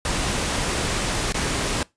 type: noise with dropouts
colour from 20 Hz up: pink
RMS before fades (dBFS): -24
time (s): 0.05-1.83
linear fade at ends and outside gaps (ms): 2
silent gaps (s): 1.324-1.343
effects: noise-tail reverb RT60 0.2 s tail -22 dB re dry + resampled to 22050 Hz